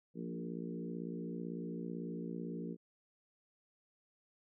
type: harmonic tone with a mistuned harmonic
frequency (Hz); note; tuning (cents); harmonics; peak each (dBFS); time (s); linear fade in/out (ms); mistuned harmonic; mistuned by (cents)
58; A#1; -8; 3 / 4 / 5 / 6 / 7 / 8; -43 / -45 / -47 / -49 / -50 / -51; 0.14-2.77; 50; 4; -17
effects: none